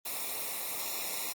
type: noise with comb filter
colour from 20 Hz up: white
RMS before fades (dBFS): -36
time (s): 0.05-1.33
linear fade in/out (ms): 10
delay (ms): 0.64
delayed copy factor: -0.85
effects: Opus 32 kbps